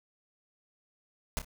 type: noise with echo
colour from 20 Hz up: pink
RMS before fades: -31 dBFS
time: 1.37-1.39 s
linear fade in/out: 0 ms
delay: 28 ms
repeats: 2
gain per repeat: -10 dB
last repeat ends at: 1.446 s
effects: none

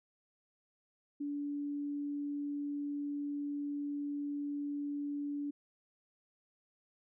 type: tone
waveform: sine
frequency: 288.3 Hz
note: D4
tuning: 32 cents flat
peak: -35 dBFS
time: 1.2-5.51 s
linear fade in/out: 10 ms
effects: none

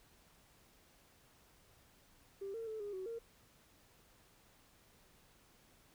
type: tone with pitch steps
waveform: sine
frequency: 393.6 / 454.6 / 437.5 / 409.4 / 375.6 / 460.7 Hz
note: G4 / A#4 / A4 / G#4 / F#4 / A#4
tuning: +7 / -43 / -10 / -25 / +26 / -20 cents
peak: -40 dBFS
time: 2.41-3.19 s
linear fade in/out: 10 ms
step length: 130 ms
effects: tanh soft clip ceiling -36 dBFS + pink hiss -67 dBFS RMS until 5.94 s

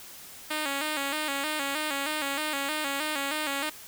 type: tone with vibrato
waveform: 5% pulse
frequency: 291.8 Hz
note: D4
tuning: 11 cents flat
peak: -17 dBFS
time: 0.5-3.7 s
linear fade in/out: 10 ms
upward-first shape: square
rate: 3.2 Hz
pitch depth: 86 cents each way
effects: white hiss -46 dBFS RMS until 3.87 s

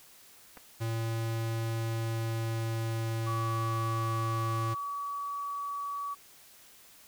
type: clicks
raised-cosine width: 0.5 ms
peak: -33 dBFS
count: 2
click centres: 0.571 / 0.575 s
type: tone with pitch glide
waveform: square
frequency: 113.6 to 112.82 Hz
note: A#2 to A2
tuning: -44 to +44 cents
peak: -31 dBFS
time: 0.8-4.75 s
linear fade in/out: 20 ms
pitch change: -12 cents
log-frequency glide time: 1.78-4.21 s
type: tone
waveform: sine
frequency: 1138 Hz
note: C#6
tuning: 45 cents sharp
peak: -33 dBFS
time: 3.26-6.15 s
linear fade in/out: 20 ms
effects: white hiss -56 dBFS RMS until 7.07 s

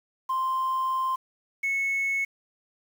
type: tone pair in turn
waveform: sine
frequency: 1046.5 / 2200 Hz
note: C6 / C#7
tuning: 0 / -14 cents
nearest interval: octave + minor second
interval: 1286 cents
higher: second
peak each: -22 dBFS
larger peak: neither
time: 0.29-1.16 / 1.63-2.25 s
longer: first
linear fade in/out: 10 ms
effects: tanh soft clip ceiling -22 dBFS + 8-bit

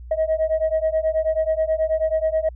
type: beating tone pair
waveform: sine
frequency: 630 / 639.3 Hz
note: D#5 / D#5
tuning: +21 / +47 cents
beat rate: 9.3 Hz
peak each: -20 / -20 dBFS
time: 0.11-2.49 s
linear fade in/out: 5 ms
effects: tanh soft clip ceiling -13 dBFS + added 60 Hz sine -35 dBFS peak until 2.55 s

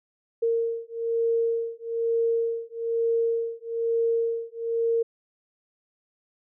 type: beating tone pair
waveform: sine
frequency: 460 / 461.1 Hz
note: A#4 / A#4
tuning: -23 / -19 cents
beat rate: 1.1 Hz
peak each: -26 dBFS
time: 0.42-5.03 s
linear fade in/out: 10 ms
effects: none

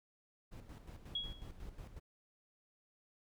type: noise with tremolo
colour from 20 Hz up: brown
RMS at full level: -48 dBFS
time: 0.51-2 s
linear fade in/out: 20 ms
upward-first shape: square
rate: 5.5 Hz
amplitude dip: 60%
type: tone with exponential decay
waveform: sine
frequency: 3322 Hz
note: G#7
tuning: in tune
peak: -33 dBFS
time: 1.15-1.5 s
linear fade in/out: 5 ms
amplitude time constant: 74 ms
effects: none

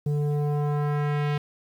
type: tone with low-pass filter sweep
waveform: square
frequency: 146.83 Hz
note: D3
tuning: in tune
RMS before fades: -25 dBFS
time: 0.06-1.38 s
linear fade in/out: 5 ms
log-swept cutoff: 340 to 3100 Hz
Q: 1.2
effects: 9-bit

